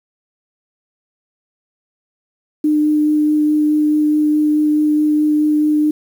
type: tone with vibrato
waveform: sine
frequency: 302.1 Hz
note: D4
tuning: 49 cents sharp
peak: -11 dBFS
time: 2.64-5.91 s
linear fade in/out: 5 ms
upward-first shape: sine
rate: 4.7 Hz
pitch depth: 8 cents each way
effects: 7-bit